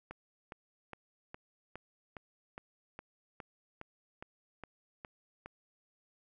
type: click train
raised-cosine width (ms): 0.5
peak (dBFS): -29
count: 14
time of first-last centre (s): 0.11-5.46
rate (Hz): 2.43
effects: none